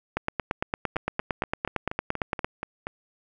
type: two click trains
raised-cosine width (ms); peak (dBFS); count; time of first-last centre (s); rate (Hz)
0.5; -16 / -10; 9 / 21; 0.96-2.869 / 0.17-2.445; 4.19 / 8.79
effects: none